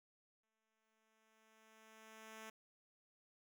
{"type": "tone with exponential growth", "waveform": "5% pulse", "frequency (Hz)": 220, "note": "A3", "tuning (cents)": 0, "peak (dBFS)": -39, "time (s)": [0.43, 2.5], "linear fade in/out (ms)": 5, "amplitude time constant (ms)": 450, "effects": []}